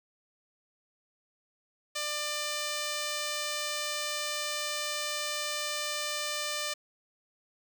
5% pulse tone, 596 Hz, D5, 25 cents sharp, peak -20 dBFS, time 1.95-6.74 s, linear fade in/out 10 ms, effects none

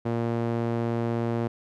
sawtooth tone with band-pass filter, 116.54 Hz, A#2, in tune, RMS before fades -27 dBFS, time 0.05-1.48 s, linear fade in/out 10 ms, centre 380 Hz, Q 0.7, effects none

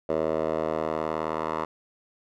10% pulse tone with band-pass filter sweep, 79 Hz, D#2, 27 cents sharp, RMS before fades -28 dBFS, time 0.09-1.65 s, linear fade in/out 5 ms, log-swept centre 580 to 890 Hz, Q 3, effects none

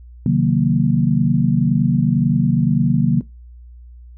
sine chord, C half-diminished seventh, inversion none, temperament equal with one note detuned, 133.64 / 155.56 / 185 / 233.1 Hz, C3 / Eb3 / Gb3 / Bb3, +37 / 0 / 0 / 0 cents, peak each -18 dBFS, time 0.26-3.21 s, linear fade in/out 2 ms, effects noise-tail reverb RT60 0.2 s tail -19 dB re dry + added 60 Hz sine -37 dBFS peak until 4.17 s

